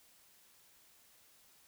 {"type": "silence", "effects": ["white hiss -65 dBFS RMS until 1.67 s"]}